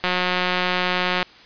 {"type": "click train", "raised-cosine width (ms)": 0.3, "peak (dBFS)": -5, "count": 216, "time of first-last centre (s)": [0.04, 1.228], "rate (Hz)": 181, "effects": ["white hiss -46 dBFS RMS until 1.45 s", "resampled to 11025 Hz"]}